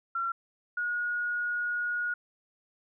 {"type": "tone pair in turn", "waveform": "sine", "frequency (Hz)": [1364, 1445.1], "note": ["F6", "F#6"], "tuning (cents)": [-41, -41], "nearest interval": "minor second", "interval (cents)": 100, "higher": "second", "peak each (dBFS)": -28, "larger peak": "neither", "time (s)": [[0.15, 0.32], [0.77, 2.14]], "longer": "second", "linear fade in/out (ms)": 5, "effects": []}